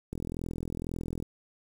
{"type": "click train", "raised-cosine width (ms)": 3, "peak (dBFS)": -22, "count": 47, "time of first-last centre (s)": [0.13, 1.225], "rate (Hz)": 42, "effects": ["8-bit"]}